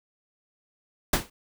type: noise with exponential decay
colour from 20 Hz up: pink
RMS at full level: -18 dBFS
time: 1.13-1.3 s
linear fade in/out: 5 ms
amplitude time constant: 35 ms
effects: none